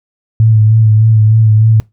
sine tone with vibrato, 109.6 Hz, A2, 6 cents flat, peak -4 dBFS, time 0.4-1.8 s, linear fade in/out 0 ms, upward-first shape sine, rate 3.3 Hz, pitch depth 32 cents each way, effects noise-tail reverb RT60 0.2 s tail -23 dB re dry

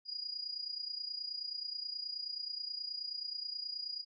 sine tone with amplitude modulation, 4880 Hz, D#8, 34 cents flat, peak -35 dBFS, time 0.05-4.05 s, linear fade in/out 50 ms, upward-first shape sine, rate 29.4 Hz, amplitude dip 75%, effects none

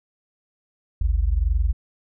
sine tone pair together, 51.67 / 73.42 Hz, G#1 / D2, -8 / 0 cents, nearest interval tritone, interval 608 cents, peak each -19 / -22 dBFS, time 1.01-1.73 s, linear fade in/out 5 ms, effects none

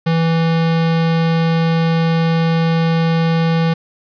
square tone, 164.5 Hz, E3, 3 cents flat, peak -13 dBFS, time 0.06-3.74 s, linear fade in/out 10 ms, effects resampled to 11025 Hz + 7-bit

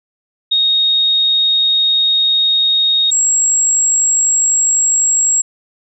sine tone pair in turn, 3729 / 7624 Hz, A#7 / A#8, 0 / +38 cents, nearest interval octave, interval 1238 cents, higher second, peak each -10 dBFS, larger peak neither, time 0.51-3.11 / 3.11-5.42 s, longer first, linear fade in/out 10 ms, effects none

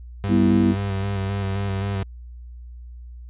35% pulse tone with vibrato, 98.2 Hz, G2, 4 cents sharp, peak -21 dBFS, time 0.24-2.03 s, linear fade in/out 0 ms, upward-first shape square, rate 3.8 Hz, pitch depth 26 cents each way
sine chord, E minor, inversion first, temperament equal with one note detuned, 196 / 245.7 / 329.6 Hz, G3 / B3 / E4, 0 / -9 / 0 cents, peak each -20 / -19 / -20 dBFS, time 0.28-0.75 s, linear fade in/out 50 ms
effects added 60 Hz sine -36 dBFS peak until 3.29 s + resampled to 8000 Hz

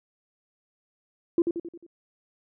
sine tone with echo, 340 Hz, F4, 46 cents flat, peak -16 dBFS, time 1.38-1.42 s, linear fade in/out 2 ms, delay 89 ms, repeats 5, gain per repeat -6 dB, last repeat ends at 1.865 s, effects tanh soft clip ceiling -12 dBFS

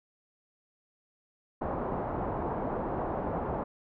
white low-pass noise, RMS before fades -33 dBFS, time 1.61-3.64 s, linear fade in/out 10 ms, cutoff 930 Hz, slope 24 dB/octave, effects none

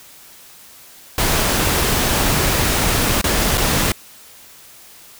pink noise with dropouts, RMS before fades -17 dBFS, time 1.18-3.92 s, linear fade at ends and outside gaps 2 ms, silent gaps 3.214-3.241 / 3.574-3.578 s, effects white hiss -43 dBFS RMS until 5.19 s

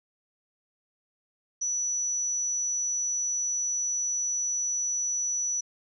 sine tone, 5920 Hz, F#8, in tune, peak -26 dBFS, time 1.61-5.61 s, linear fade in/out 10 ms, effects none

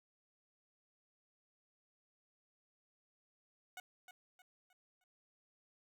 15% pulse tone with echo, 734 Hz, F#5, 14 cents flat, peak -40 dBFS, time 3.77-3.8 s, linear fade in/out 2 ms, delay 310 ms, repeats 4, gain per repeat -8 dB, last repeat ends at 5.04 s, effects none

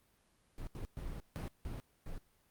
brown noise bursts at uneven times, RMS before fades -42 dBFS, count 6, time 0.58-0.67 / 0.75-0.85 / 0.97-1.2 / 1.36-1.48 / 1.65-1.8 / 2.06-2.18 s, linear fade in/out 0 ms, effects pink hiss -72 dBFS RMS until 2.5 s + Opus 32 kbps

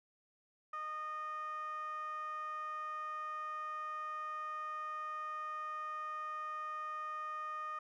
15% pulse tone with band-pass filter, 615 Hz, D#5, 20 cents flat, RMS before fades -42 dBFS, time 0.73-7.79 s, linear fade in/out 5 ms, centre 1300 Hz, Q 5.3, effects none

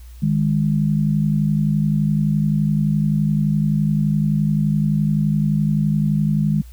sine tone pair together, 153.6 / 205.3 Hz, D#3 / G#3, -22 / -20 cents, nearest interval perfect fourth, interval 502 cents, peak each -17 / -19 dBFS, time 0.22-6.62 s, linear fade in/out 10 ms, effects added 60 Hz sine -36 dBFS peak until 6.72 s + white hiss -53 dBFS RMS until 6.72 s

